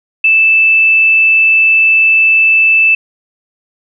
sine tone, 2637 Hz, E7, in tune, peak -5 dBFS, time 0.24-2.95 s, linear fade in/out 5 ms, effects none

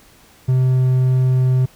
triangle tone, 128.7 Hz, C3, 28 cents flat, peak -10 dBFS, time 0.48-1.66 s, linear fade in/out 10 ms, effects pink hiss -49 dBFS RMS until 1.75 s

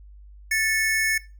square tone pair together, 1766.4 / 2200 Hz, A6 / C#7, +6 / -14 cents, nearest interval major third, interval 380 cents, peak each -24 dBFS, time 0.51-1.18 s, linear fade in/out 5 ms, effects noise-tail reverb RT60 0.3 s tail -19 dB re dry + added 50 Hz sine -43 dBFS peak until 1.39 s

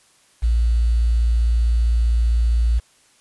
sine tone with quantisation, 57.7 Hz, A#1, 17 cents flat, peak -14 dBFS, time 0.42-2.8 s, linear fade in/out 20 ms, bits 7, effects white hiss -56 dBFS RMS until 3.2 s + resampled to 24000 Hz

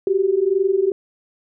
sine tone pair together, 372.1 / 394.2 Hz, F#4 / G4, +10 / +10 cents, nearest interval minor second, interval 100 cents, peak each -19 / -17 dBFS, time 0.07-0.92 s, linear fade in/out 2 ms, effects none

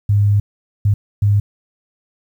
sine tone bursts at uneven times, 102.3 Hz, G#2, 26 cents flat, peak -10 dBFS, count 3, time 0.09-0.4 / 0.85-0.94 / 1.22-1.4 s, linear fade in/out 5 ms, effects 8-bit

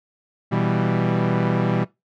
sawtooth chord, E minor, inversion second, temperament equal, 123.47 / 164.81 / 196 Hz, B2 / E3 / G3, 0 / 0 / 0 cents, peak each -19 dBFS, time 0.51-1.85 s, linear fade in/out 20 ms, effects noise-tail reverb RT60 0.2 s tail -20 dB re dry + low-pass 2000 Hz 12 dB/octave

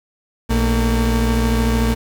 35% pulse tone pair together, 60.2 / 227.3 Hz, B1 / A#3, -44 / -43 cents, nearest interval octave + major seventh, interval 2301 cents, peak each -15 / -17 dBFS, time 0.49-1.95 s, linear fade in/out 20 ms, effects 7-bit

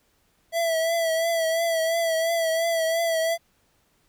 square tone with vibrato, 659.3 Hz, E5, in tune, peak -22 dBFS, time 0.52-3.38 s, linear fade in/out 50 ms, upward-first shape triangle, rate 2.9 Hz, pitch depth 48 cents each way, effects pink hiss -66 dBFS RMS until 4.08 s

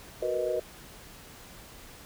sine chord, B major seventh, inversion second, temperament equal, 370 / 466.2 / 493.9 / 622.3 Hz, F#4 / A#4 / B4 / D#5, 0 / 0 / 0 / 0 cents, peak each -34 / -34 / -31 / -31 dBFS, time 0.22-0.6 s, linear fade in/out 5 ms, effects pink hiss -49 dBFS RMS until 2.05 s

